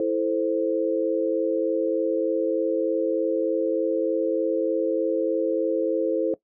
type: chord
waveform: sine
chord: A minor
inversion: second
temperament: equal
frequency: 329.6 / 440 / 523.3 Hz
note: E4 / A4 / C5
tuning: 0 / 0 / 0 cents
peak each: -25 dBFS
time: 0-6.34 s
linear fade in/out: 2 ms
effects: noise-tail reverb RT60 0.1 s tail -18 dB re dry